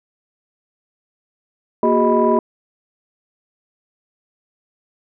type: tone cluster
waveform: sine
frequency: 234.8 / 367.8 / 408.8 / 627 / 986 Hz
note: A#3 / F#4 / G#4 / D#5 / B5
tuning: +13 / -10 / -27 / +13 / -3 cents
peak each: -18 dBFS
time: 1.83-2.39 s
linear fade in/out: 2 ms
effects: tanh soft clip ceiling -3 dBFS